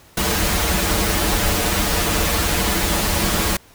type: noise with comb filter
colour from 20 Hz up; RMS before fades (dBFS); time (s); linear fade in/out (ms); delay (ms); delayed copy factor
pink; -19; 0.17-3.57; 5; 7.7; -1
effects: pink hiss -49 dBFS RMS until 3.74 s